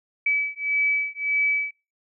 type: beating tone pair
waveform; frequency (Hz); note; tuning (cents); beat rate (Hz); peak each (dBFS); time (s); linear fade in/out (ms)
sine; 2292 / 2293.7; D7 / D7; -43 / -41; 1.7; -24 / -24; 0.26-1.71; 5
effects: noise-tail reverb RT60 0.3 s tail -23 dB re dry